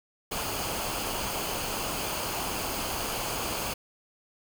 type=noise with comb filter; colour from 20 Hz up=pink; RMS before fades=-32 dBFS; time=0.31-3.74 s; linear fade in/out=10 ms; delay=0.53 ms; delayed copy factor=-0.5; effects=none